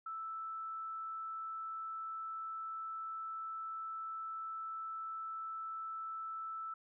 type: tone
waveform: sine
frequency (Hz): 1318.5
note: E6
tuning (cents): 0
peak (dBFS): -40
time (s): 0.06-6.74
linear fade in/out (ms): 5
effects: none